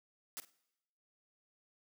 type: noise with echo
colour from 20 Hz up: white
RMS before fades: -43 dBFS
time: 0.37-0.4 s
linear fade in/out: 0 ms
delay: 49 ms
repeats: 2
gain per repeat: -15 dB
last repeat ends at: 0.498 s
effects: noise-tail reverb RT60 0.9 s tail -21 dB re dry + high-pass 200 Hz 12 dB/octave